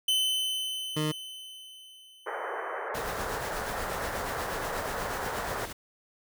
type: tone with exponential decay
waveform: 45% pulse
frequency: 3041 Hz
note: F#7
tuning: 47 cents sharp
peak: -22 dBFS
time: 0.08-2.89 s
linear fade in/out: 5 ms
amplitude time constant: 610 ms
type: tone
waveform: 20% pulse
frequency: 153.4 Hz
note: D#3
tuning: 24 cents flat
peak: -22 dBFS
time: 0.96-1.12 s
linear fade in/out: 10 ms
type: band-pass noise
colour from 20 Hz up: pink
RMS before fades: -35 dBFS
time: 2.26-5.66 s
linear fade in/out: 10 ms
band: 410 to 1900 Hz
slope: 48 dB/octave
type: noise with tremolo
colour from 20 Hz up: pink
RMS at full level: -36 dBFS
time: 2.94-5.73 s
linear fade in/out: 10 ms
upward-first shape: triangle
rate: 8.3 Hz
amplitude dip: 50%
effects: none